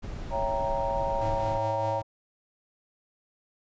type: noise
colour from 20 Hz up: brown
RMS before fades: -35 dBFS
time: 0.02-1.59 s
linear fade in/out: 20 ms
type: chord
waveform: sine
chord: C# diminished seventh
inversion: none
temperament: equal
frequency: 554.4 / 659.3 / 784 / 932.3 Hz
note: C#5 / E5 / G5 / Bb5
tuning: 0 / 0 / 0 / 0 cents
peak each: -30 / -35 / -34 / -30 dBFS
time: 0.3-2.03 s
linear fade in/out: 50 ms
type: tone with tremolo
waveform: square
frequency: 106.6 Hz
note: G#2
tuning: 46 cents sharp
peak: -32 dBFS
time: 1.21-2.02 s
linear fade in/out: 5 ms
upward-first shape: triangle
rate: 4.9 Hz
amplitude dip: 50%
effects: resampled to 16000 Hz